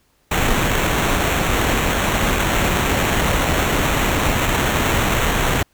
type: noise with sample-and-hold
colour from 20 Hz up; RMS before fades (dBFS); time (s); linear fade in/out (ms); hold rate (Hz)
pink; -18; 0.31-5.63; 5; 4900
effects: pink hiss -61 dBFS RMS until 5.73 s